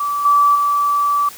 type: tone with level steps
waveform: sine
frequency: 1156 Hz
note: D6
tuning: 28 cents flat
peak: -17 / -9 / -13 dBFS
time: 0-1.29 s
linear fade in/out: 5 ms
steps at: 0.25 / 0.55 s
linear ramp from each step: 5 ms
effects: white hiss -37 dBFS RMS until 1.37 s